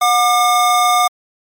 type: tone pair together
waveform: square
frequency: 725.4 / 1200 Hz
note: F#5 / D6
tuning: -34 / +37 cents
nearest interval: major sixth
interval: 871 cents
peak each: -14 dBFS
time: 0.01-1.08 s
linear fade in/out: 10 ms
effects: MP3 64 kbps

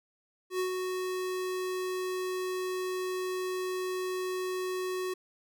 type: tone with ADSR envelope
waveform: square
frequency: 369.4 Hz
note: F#4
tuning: 3 cents flat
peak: -28 dBFS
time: 0.5-5.14 s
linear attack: 94 ms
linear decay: 100 ms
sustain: -4 dB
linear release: 8 ms
effects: none

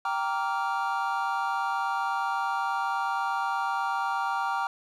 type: chord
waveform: triangle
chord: G minor seventh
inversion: none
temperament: equal with one note detuned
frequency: 784 / 932.3 / 1160.5 / 1396.9 Hz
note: G5 / Bb5 / D6 / F6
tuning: 0 / 0 / -21 / 0 cents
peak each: -29 / -29 / -31 / -31 dBFS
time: 0.05-4.67 s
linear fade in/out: 2 ms
effects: none

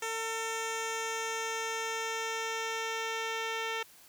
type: tone with low-pass filter sweep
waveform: 10% pulse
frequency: 450 Hz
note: A4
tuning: 39 cents sharp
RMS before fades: -35 dBFS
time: 0.02-3.83 s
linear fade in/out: 5 ms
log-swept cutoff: 9300 to 4400 Hz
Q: 1.7
effects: white hiss -57 dBFS RMS until 4.08 s

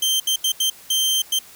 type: tone bursts at uneven times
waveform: sawtooth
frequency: 3136 Hz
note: G7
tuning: in tune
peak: -14 dBFS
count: 6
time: 0.02-0.2 / 0.27-0.36 / 0.44-0.52 / 0.6-0.7 / 0.9-1.22 / 1.32-1.39 s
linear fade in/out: 5 ms
effects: white hiss -45 dBFS RMS until 1.55 s

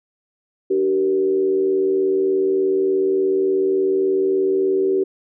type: tone with frequency modulation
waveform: sine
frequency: 383.2 Hz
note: G4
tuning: 39 cents flat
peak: -15 dBFS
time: 0.7-5.04 s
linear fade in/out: 10 ms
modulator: 83.4 Hz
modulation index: 0.58
effects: none

